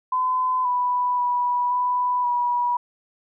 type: tone with pitch steps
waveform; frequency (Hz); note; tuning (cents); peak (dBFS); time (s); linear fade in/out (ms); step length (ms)
sine; 1017 / 988 / 979 / 990 / 971; C6 / B5 / B5 / B5 / B5; -50 / 0 / -15 / +4 / -30; -19; 0.12-2.77; 5; 530
effects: none